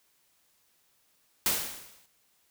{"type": "noise with exponential decay", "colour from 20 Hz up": "white", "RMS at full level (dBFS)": -24, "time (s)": [1.46, 2.06], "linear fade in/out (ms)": 1, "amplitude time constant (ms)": 130, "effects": ["white hiss -69 dBFS RMS until 2.5 s"]}